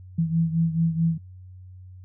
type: beating tone pair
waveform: sine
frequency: 163.7 / 168.3 Hz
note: E3 / E3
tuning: -12 / +36 cents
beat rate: 4.6 Hz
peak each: -21 / -26 dBFS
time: 0.18-1.18 s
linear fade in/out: 10 ms
effects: noise-tail reverb RT60 0.1 s tail -20 dB re dry + added 92 Hz sine -41 dBFS peak until 2.04 s